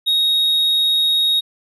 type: tone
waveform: triangle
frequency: 3758 Hz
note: A#7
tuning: 13 cents sharp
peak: -12 dBFS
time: 0.06-1.41 s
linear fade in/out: 20 ms
effects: resampled to 32000 Hz